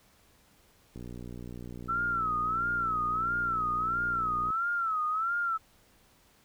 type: click train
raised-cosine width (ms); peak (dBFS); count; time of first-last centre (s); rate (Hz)
3; -30; 214; 0.96-4.504; 60.1
type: tone with vibrato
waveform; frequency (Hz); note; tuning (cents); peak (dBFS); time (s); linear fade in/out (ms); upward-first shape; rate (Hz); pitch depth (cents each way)
sine; 1318.5; E6; 0; -27; 1.88-5.58; 20; sine; 1.5; 120
effects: pink hiss -63 dBFS RMS until 6.44 s